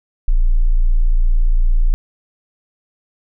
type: tone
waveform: sine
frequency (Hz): 28.74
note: A#0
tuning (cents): -24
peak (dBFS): -9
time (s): 0.28-1.94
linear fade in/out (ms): 0
effects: none